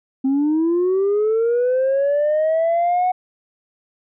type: linear sweep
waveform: sine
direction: up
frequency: 261.6 to 740 Hz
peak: -13 dBFS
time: 0.24-3.12 s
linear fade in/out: 10 ms
effects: tanh soft clip ceiling -13 dBFS